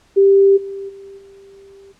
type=tone with level steps; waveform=sine; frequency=393.3 Hz; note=G4; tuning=6 cents sharp; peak=-7 / -25 / -34 / -40 dBFS; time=0.16-1.93 s; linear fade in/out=20 ms; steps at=0.56 / 0.88 / 1.17 s; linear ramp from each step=20 ms; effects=pink hiss -55 dBFS RMS until 1.99 s + low-pass 8000 Hz 12 dB/octave